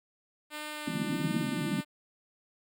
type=tone with vibrato; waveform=5% pulse; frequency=300 Hz; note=D4; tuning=37 cents sharp; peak=-26 dBFS; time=0.5-1.85 s; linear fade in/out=50 ms; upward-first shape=sine; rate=1.5 Hz; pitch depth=12 cents each way
type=band-pass noise; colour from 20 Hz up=pink; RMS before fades=-32 dBFS; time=0.87-1.81 s; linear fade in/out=5 ms; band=140 to 340 Hz; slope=96 dB/octave
effects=none